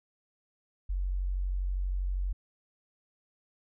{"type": "tone", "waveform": "sine", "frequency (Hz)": 46.25, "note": "F#1", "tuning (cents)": 0, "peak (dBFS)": -28, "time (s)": [0.89, 2.33], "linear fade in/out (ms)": 10, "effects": []}